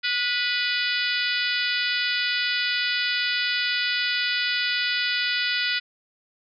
harmonic tone with a mistuned harmonic, 493.9 Hz, B4, in tune, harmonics 3 / 4 / 5 / 6 / 7 / 8 / 9 / 10, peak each -28 / -29 / -30 / -31 / -31 / -32 / -33 / -33 dBFS, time 0.03-5.8 s, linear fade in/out 20 ms, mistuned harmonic 3, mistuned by -31 cents, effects none

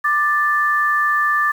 sine tone pair together, 1184.9 / 1760 Hz, D6 / A6, +15 / 0 cents, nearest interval perfect fifth, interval 685 cents, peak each -17 dBFS, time 0.04-1.52 s, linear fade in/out 10 ms, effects 7-bit

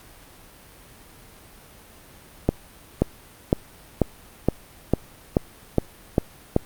accelerating click train, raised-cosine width 2 ms, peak -3 dBFS, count 10, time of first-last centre 2.49-6.564 s, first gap 530 ms, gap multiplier 0.96, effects pink hiss -48 dBFS RMS until 6.65 s + Opus 48 kbps

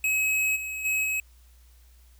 square tone with level steps, 2558 Hz, D#7, 47 cents sharp, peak -23 / -32 / -24 / -26 dBFS, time 0.04-1.2 s, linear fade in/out 2 ms, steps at 0.55 / 0.84 / 1.03 s, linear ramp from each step 20 ms, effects added 60 Hz sine -52 dBFS peak until 2.19 s + white hiss -63 dBFS RMS until 2.19 s

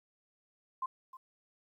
sine tone with echo, 1046.5 Hz, C6, in tune, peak -32 dBFS, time 0.82-0.86 s, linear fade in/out 5 ms, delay 310 ms, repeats 1, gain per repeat -15 dB, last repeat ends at 1.17 s, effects 12-bit

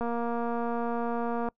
click train, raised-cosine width 1 ms, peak -19 dBFS, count 348, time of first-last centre 0.01-1.487 s, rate 235 Hz, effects noise-tail reverb RT60 0.1 s tail -25 dB re dry

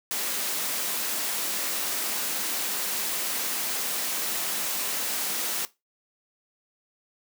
white high-pass noise, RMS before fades -29 dBFS, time 0.11-5.65 s, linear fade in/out 0 ms, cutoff 180 Hz, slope 24 dB/octave, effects noise-tail reverb RT60 0.2 s tail -17 dB re dry

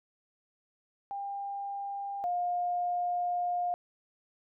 sine tone pair in turn, 799 / 709 Hz, G5 / F5, +33 / +26 cents, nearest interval major second, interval 207 cents, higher first, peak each -34 / -28 dBFS, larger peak second, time 1.11-2.24 / 2.24-3.74 s, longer second, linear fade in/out 0 ms, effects none

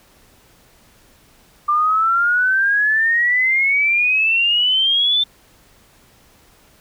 sine exponential sweep, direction up, 1182 to 3564 Hz, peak -13 dBFS, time 1.68-5.24 s, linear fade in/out 10 ms, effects pink hiss -52 dBFS RMS until 6.8 s

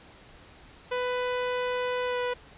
sawtooth tone with pitch glide, 497.3 to 493 Hz, B4 to B4, +12 to -3 cents, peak -23 dBFS, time 0.91-2.34 s, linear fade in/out 10 ms, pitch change -15 cents, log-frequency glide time 2.06-2.18 s, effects pink hiss -52 dBFS RMS until 2.57 s + resampled to 8000 Hz

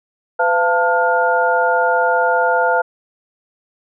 sine tone cluster, 505 / 685 / 890 / 1420 Hz, B4 / F5 / A5 / F6, +39 / -34 / +20 / +28 cents, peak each -18 dBFS, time 0.39-2.82 s, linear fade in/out 10 ms, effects none

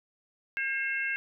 harmonic tone, 537 Hz, C5, 45 cents sharp, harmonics 3 / 4 / 5, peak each -31 / -33 / -35 dBFS, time 0.57-1.16 s, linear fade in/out 0 ms, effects none

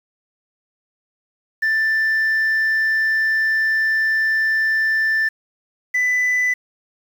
sine tone pair in turn, 1770 / 1994.8 Hz, A6 / B6, +10 / +17 cents, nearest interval major second, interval 207 cents, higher second, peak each -13 dBFS, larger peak neither, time 1.62-5.29 / 5.94-6.54 s, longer first, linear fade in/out 10 ms, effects tanh soft clip ceiling -14 dBFS + 7-bit

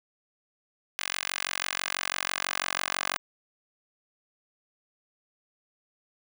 10% pulse tone with high-pass filter sweep, 46.07 Hz, F#1, 7 cents flat, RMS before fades -32 dBFS, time 0.99-3.18 s, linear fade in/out 0 ms, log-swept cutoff 2000 to 1200 Hz, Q 0.99, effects none

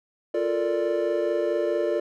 triangle chord, Bb major seventh, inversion second, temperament equal with one note detuned, 349.2 / 440 / 464.6 / 587.3 Hz, F4 / A4 / Bb4 / D5, 0 / 0 / -6 / 0 cents, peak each -25 / -27 / -29 / -24 dBFS, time 0.34-2 s, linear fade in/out 5 ms, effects none

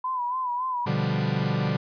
sine tone with vibrato, 1000 Hz, B5, 21 cents sharp, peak -25 dBFS, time 0.04-0.86 s, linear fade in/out 5 ms, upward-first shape sine, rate 3.6 Hz, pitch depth 66 cents each way
45% pulse chord, G dominant seventh, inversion first, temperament equal, 123.47 / 146.83 / 174.61 / 196 Hz, B2 / D3 / F3 / G3, 0 / 0 / 0 / 0 cents, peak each -29 / -27 / -31 / -29 dBFS, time 0.86-1.77 s, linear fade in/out 10 ms
effects resampled to 11025 Hz

